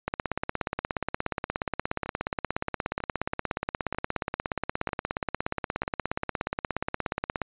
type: two click trains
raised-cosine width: 0.5 ms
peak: -21 / -12 dBFS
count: 5 / 125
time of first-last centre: 2.06-5.834 / 0.08-7.417 s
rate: 1.06 / 16.9 Hz
effects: resampled to 8000 Hz